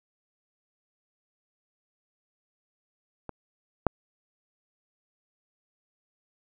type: clicks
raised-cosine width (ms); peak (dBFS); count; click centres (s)
1; -22 / -6; 2; 3.293 / 3.867
effects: none